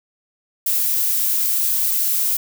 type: noise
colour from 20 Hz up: violet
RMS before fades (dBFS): -19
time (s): 0.66-2.37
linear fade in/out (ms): 5
effects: none